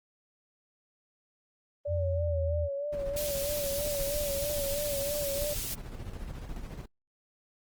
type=tone with vibrato; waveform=sine; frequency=573 Hz; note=D5; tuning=43 cents flat; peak=-31 dBFS; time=1.85-5.54 s; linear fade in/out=10 ms; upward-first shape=sine; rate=3.1 Hz; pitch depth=55 cents each way
type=tone with pitch glide; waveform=sine; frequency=87.31 to 81.46 Hz; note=F2 to E2; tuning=0 to -20 cents; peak=-28 dBFS; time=1.87-2.69 s; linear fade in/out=50 ms; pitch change=-120 cents; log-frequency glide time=2.04-2.43 s
type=noise with tremolo; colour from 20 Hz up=brown; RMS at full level=-38 dBFS; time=2.92-6.86 s; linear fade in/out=10 ms; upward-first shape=square; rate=14 Hz; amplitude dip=45%
type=high-pass noise; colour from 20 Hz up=white; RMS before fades=-36 dBFS; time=3.16-5.75 s; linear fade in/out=10 ms; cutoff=2700 Hz; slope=12 dB/octave
effects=Opus 24 kbps